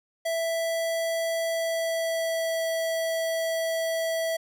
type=tone with pitch glide; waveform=square; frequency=660 to 654.7 Hz; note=E5 to E5; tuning=+2 to -12 cents; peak=-26 dBFS; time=0.25-4.37 s; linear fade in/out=10 ms; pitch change=-14 cents; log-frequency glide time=1.49-2.68 s; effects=none